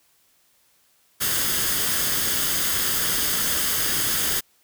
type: noise with comb filter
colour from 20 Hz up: white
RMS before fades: -23 dBFS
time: 1.2-4.41 s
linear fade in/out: 20 ms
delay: 0.61 ms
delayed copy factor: +0.5
effects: white hiss -62 dBFS RMS until 4.63 s